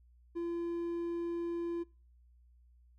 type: tone with hard clipping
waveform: triangle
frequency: 340.9 Hz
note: F4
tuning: 42 cents flat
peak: -35 dBFS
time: 0.35-1.84 s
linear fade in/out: 20 ms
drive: 6 dB
effects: noise-tail reverb RT60 0.4 s tail -25 dB re dry + added 60 Hz sine -60 dBFS peak until 2.98 s